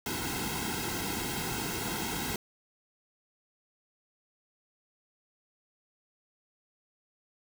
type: noise with comb filter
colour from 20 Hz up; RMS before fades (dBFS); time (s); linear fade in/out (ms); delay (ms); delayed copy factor
pink; -34; 0.06-2.36; 2; 1.7; -1
effects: none